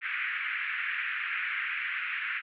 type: band-pass noise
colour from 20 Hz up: white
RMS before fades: -33 dBFS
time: 0.01-2.42 s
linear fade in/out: 50 ms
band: 1400 to 2500 Hz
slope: 48 dB/octave
effects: none